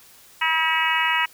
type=harmonic tone; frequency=321.7 Hz; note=E4; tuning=42 cents flat; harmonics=3 / 4 / 5 / 6 / 7 / 8 / 9; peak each=-24 / -28 / -29 / -24 / -27 / -27 / -27 dBFS; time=0.41-1.26 s; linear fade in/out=10 ms; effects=white hiss -50 dBFS RMS until 1.33 s